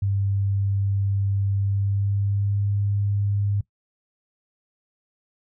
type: tone with pitch glide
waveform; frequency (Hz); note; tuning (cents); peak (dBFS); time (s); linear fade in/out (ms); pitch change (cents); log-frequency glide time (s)
sine; 99 to 101.2; G2 to G#2; +18 to -44; -20; 0.02-3.61; 5; +38; 1.58-2.72
effects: noise-tail reverb RT60 0.1 s tail -19 dB re dry